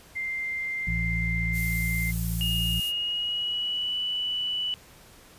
sine tone, 2093 Hz, C7, in tune, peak -28 dBFS, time 0.15-2.12 s, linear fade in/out 20 ms
harmonic tone, 56.6 Hz, A1, 50 cents sharp, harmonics 1 / 2 / 3, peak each -29 / -32 / -31 dBFS, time 0.87-2.8 s, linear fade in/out 5 ms
violet noise, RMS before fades -34 dBFS, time 1.52-2.93 s, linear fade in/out 50 ms
sine tone with pitch glide, 2852 to 2966 Hz, F7 to F#7, +36 to +4 cents, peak -26 dBFS, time 2.41-4.74 s, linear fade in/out 0 ms, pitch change +68 cents, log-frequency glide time 2.82-3.96 s
effects pink hiss -52 dBFS RMS until 5.38 s + resampled to 32000 Hz

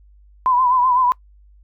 sine tone with vibrato, 1004 Hz, B5, 28 cents sharp, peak -13 dBFS, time 0.46-1.12 s, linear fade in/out 0 ms, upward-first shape triangle, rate 7.9 Hz, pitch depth 76 cents each way, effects noise-tail reverb RT60 0.1 s tail -22 dB re dry + added 50 Hz sine -46 dBFS peak until 1.63 s

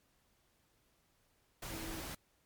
sine tone in noise, 325.6 Hz, E4, 21 cents flat, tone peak -47 dBFS, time 1.7-2 s, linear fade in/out 5 ms, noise pink, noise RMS -44 dBFS, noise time 1.62-2.15 s, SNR -6 dB, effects pink hiss -74 dBFS RMS until 2.45 s + MP3 96 kbps

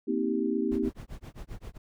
sine chord, C minor seventh, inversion third, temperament equal with one note detuned, 233.1 / 261.6 / 317.7 / 392 Hz, Bb3 / C4 / Eb4 / G4, 0 / 0 / +36 / 0 cents, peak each -31 dBFS, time 0.07-0.9 s, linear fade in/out 20 ms
brown noise with tremolo, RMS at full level -38 dBFS, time 0.71-1.78 s, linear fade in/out 10 ms, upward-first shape sine, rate 7.6 Hz, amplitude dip 100%
effects none

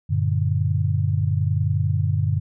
sine chord, G minor, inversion none, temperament equal with one note detuned, 95.59 / 116.54 / 146.83 Hz, G2 / Bb2 / D3, -43 / 0 / 0 cents, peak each -21 / -24 / -23 dBFS, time 0.09-2.4 s, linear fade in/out 20 ms, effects none

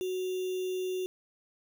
sine tone with sample-and-hold, 370 Hz, F#4, in tune, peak -30 dBFS, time 0.01-1.06 s, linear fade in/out 0 ms, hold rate 3150 Hz, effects none

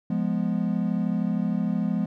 triangle chord, F diminished, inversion none, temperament equal, 174.61 / 207.7 / 246.9 Hz, F3 / Ab3 / Cb4, 0 / 0 / 0 cents, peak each -25 / -24 / -27 dBFS, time 0.1-2.06 s, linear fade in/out 5 ms, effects none

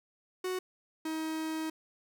45% pulse tone pair in turn, 369.3 / 317.1 Hz, F#4 / D#4, -3 / +33 cents, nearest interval minor third, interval 264 cents, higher first, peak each -32 / -33 dBFS, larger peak first, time 0.44-0.59 / 1.05-1.7 s, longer second, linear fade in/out 5 ms, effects none

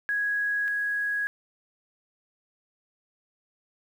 sine tone pair in turn, 1661.2 / 1661.2 Hz, G#6 / G#6, 0 / 0 cents, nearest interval unison, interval 0 cents, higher neither, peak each -24 / -25 dBFS, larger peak first, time 0.09-0.68 / 0.68-1.27 s, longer neither, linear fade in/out 0 ms, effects 9-bit

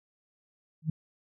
sine tone with exponential growth, 157.1 Hz, D#3, 17 cents sharp, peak -21 dBFS, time 0.82-0.9 s, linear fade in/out 5 ms, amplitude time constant 17 ms, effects none

